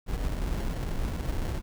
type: noise with sample-and-hold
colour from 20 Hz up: brown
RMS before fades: -30 dBFS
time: 0.06-1.62 s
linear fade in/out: 50 ms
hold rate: 1225 Hz
effects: none